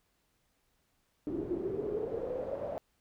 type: noise with band-pass filter sweep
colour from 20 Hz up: brown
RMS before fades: -36 dBFS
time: 1.27-2.78 s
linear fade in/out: 0 ms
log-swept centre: 320 to 620 Hz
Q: 9.3
effects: pink hiss -75 dBFS RMS until 3 s